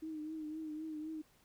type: tone with vibrato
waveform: sine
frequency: 311.1 Hz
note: D#4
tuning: in tune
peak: -40 dBFS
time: 0.02-1.22 s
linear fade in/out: 10 ms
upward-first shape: triangle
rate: 3.9 Hz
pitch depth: 54 cents each way
effects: pink hiss -69 dBFS RMS until 1.44 s

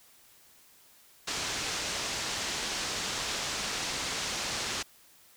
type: low-pass noise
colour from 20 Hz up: white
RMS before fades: -34 dBFS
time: 1.27-4.83 s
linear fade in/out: 10 ms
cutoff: 6800 Hz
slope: 24 dB/octave
effects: white hiss -59 dBFS RMS until 5.36 s

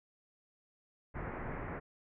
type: low-pass noise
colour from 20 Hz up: pink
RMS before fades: -41 dBFS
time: 1.14-1.8 s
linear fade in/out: 20 ms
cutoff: 2100 Hz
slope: 48 dB/octave
effects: none

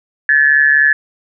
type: tone with amplitude modulation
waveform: sine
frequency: 1722 Hz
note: A6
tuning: 38 cents flat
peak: -4 dBFS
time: 0.29-0.93 s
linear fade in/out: 2 ms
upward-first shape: sine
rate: 144 Hz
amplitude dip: 75%
effects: none

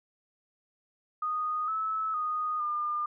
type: tone with pitch steps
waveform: sine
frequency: 1238 / 1301 / 1238 / 1205 Hz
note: D#6 / E6 / D#6 / D6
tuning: -9 / -23 / -9 / +44 cents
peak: -28 dBFS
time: 1.22-3.06 s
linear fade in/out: 5 ms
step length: 460 ms
effects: none

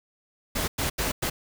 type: noise bursts at uneven times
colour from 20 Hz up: pink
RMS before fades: -27 dBFS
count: 4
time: 0.55-0.68 / 0.78-0.9 / 0.98-1.12 / 1.22-1.3 s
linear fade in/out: 10 ms
effects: none

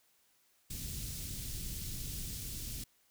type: band-stop noise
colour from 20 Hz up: pink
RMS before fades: -41 dBFS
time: 0.7-2.84 s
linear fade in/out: 5 ms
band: 170 to 4700 Hz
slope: 12 dB/octave
effects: white hiss -71 dBFS RMS until 3.1 s

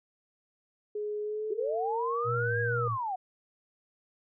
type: tone with pitch glide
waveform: sine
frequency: 419.4 to 476.2 Hz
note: G#4 to A#4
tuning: +17 to +37 cents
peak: -31 dBFS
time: 0.95-2.88 s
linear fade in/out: 5 ms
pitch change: +220 cents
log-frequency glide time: 1.22-2.28 s
type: linear two-way sweep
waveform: sine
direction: up then down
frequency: 367.7 to 1661.2 to 719 Hz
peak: -30 dBFS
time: 1.5-3.16 s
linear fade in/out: 10 ms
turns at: 2.61 s
type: tone with vibrato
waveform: sine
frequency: 115.2 Hz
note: A#2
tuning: 20 cents flat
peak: -31 dBFS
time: 2.24-2.98 s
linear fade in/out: 50 ms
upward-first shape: triangle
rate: 2.3 Hz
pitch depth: 98 cents each way
effects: none

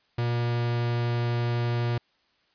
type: tone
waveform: 45% pulse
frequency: 119.2 Hz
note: A#2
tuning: 39 cents sharp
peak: -24 dBFS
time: 0.18-1.98 s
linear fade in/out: 5 ms
effects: white hiss -67 dBFS RMS until 2.54 s + resampled to 11025 Hz

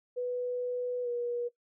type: tone with pitch glide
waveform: sine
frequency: 493.9 to 480.7 Hz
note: B4 to B4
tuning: 0 to -47 cents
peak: -30 dBFS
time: 0.16-1.49 s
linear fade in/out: 20 ms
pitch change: -47 cents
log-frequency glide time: 1.03-1.08 s
effects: noise-tail reverb RT60 0.1 s tail -17 dB re dry

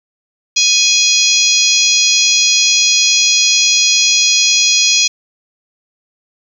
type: harmonic tone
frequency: 830.6 Hz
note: G#5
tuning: in tune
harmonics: 3 / 4 / 5 / 6 / 7 / 8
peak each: -16 / -16 / -16 / -16 / -16 / -16 dBFS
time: 0.56-5.08 s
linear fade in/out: 10 ms
effects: 7-bit

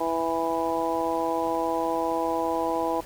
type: harmonic tone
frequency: 164.81 Hz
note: E3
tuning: in tune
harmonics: 2 / 3 / 4 / 5 / 6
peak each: -30 / -30 / -30 / -30 / -30 dBFS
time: 0-3.01 s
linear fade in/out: 10 ms
effects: pink hiss -46 dBFS RMS until 3.05 s

